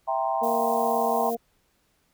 sine chord, C dominant seventh, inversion first, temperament equal, 659.3 / 784 / 932.3 / 1046.5 Hz, E5 / G5 / Bb5 / C6, 0 / 0 / 0 / 0 cents, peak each -28 / -27 / -30 / -31 dBFS, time 0.07-1.31 s, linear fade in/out 20 ms
harmonic tone, 232.4 Hz, A#3, 5 cents flat, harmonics 1 / 2 / 3, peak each -32 / -28 / -29 dBFS, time 0.41-1.37 s, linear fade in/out 20 ms
violet noise, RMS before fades -39 dBFS, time 0.43-1.35 s, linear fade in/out 5 ms
effects pink hiss -68 dBFS RMS until 2.13 s

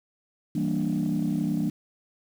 sine chord, E half-diminished seventh, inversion none, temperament equal, 164.81 / 196 / 233.1 / 293.7 Hz, E3 / G3 / Bb3 / D4, 0 / 0 / 0 / 0 cents, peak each -28 dBFS, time 0.55-1.7 s, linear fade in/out 5 ms, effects tanh soft clip ceiling -18 dBFS + 8-bit

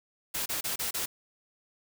white noise bursts, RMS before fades -32 dBFS, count 5, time 0.34-1.06 s, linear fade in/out 10 ms, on 120 ms, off 30 ms, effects none

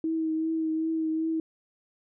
sine tone with vibrato, 320 Hz, D#4, 49 cents sharp, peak -25 dBFS, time 0.04-1.4 s, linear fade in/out 2 ms, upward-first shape triangle, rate 2.6 Hz, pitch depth 25 cents each way, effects none

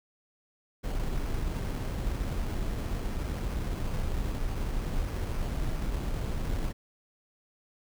brown noise with sample-and-hold, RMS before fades -31 dBFS, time 0.83-6.73 s, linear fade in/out 20 ms, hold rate 3675 Hz, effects none

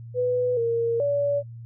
sine tone with pitch steps, 496.3 / 464.3 / 572 Hz, B4 / A#4 / D5, +8 / -7 / -46 cents, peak -20 dBFS, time 0.14-1.43 s, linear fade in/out 50 ms, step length 430 ms, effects noise-tail reverb RT60 0.1 s tail -21 dB re dry + added 116 Hz sine -37 dBFS peak until 1.65 s

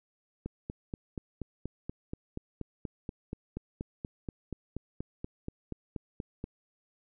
click train, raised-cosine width 3 ms, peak -23 dBFS, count 26, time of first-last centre 0.46-6.441 s, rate 4.18 Hz, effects none

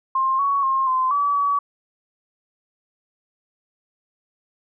sine tone with pitch steps, 1059 / 1118 / 1067 / 1035 / 1146 / 1138 Hz, C6 / C#6 / C6 / C6 / D6 / C#6, +21 / +14 / +34 / -19 / -43 / +45 cents, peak -17 dBFS, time 0.15-1.59 s, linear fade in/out 5 ms, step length 240 ms, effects none

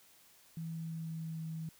sine tone with pitch glide, 163.4 to 160.87 Hz, E3 to E3, -15 to -42 cents, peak -38 dBFS, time 0.57-1.69 s, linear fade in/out 2 ms, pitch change -27 cents, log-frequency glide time 0.72-1.47 s, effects white hiss -63 dBFS RMS until 1.79 s

